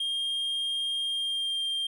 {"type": "tone with pitch glide", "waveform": "triangle", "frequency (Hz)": [3218, 3188], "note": ["G7", "G7"], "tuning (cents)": [45, 28], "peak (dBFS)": -26, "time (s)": [0, 1.87], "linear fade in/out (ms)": 5, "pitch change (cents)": -17, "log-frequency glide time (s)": [1.01, 1.65], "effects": []}